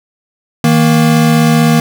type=tone pair together; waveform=square; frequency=158.07 / 233.8 Hz; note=D#3 / A#3; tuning=+28 / +5 cents; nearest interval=perfect fifth; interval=677 cents; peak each=-10 dBFS; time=0.64-1.8 s; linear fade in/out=2 ms; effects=none